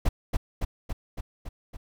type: noise with echo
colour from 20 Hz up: brown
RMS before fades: -20 dBFS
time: 0.05-0.09 s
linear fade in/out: 10 ms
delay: 280 ms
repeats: 6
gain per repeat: -3 dB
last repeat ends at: 1.77 s
effects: none